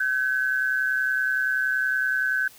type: tone pair together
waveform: sine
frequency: 1530.6 / 1661.2 Hz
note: G6 / G#6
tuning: -42 / 0 cents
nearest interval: minor second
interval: 142 cents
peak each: -22 / -28 dBFS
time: 0-2.48 s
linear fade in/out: 5 ms
effects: white hiss -50 dBFS RMS until 2.58 s